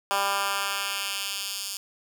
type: tone with high-pass filter sweep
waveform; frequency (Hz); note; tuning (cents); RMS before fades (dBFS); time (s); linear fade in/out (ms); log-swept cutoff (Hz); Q
10% pulse; 198.5; G3; +22; -29; 0.11-1.77; 0; 850 to 5000; 1.1
effects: none